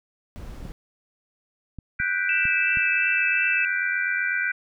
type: noise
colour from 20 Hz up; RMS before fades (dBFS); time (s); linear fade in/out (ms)
brown; -37; 0.36-0.72; 0
type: clicks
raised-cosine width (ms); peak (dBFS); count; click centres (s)
5; -24; 5; 0.653 / 1.787 / 2.001 / 2.454 / 2.772
type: chord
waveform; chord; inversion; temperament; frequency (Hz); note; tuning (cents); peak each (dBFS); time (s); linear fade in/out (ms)
sine; G major seventh; third; equal; 1480 / 1568 / 1975.5 / 2349; F#6 / G6 / B6 / D7; 0 / 0 / 0 / 0; -26 / -27 / -30 / -29; 1.99-4.52; 10
type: tone with vibrato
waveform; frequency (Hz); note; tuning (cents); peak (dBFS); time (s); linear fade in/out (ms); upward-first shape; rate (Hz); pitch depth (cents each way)
sine; 2637; E7; 0; -22; 2.29-3.65; 2; sine; 2.8; 11
effects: none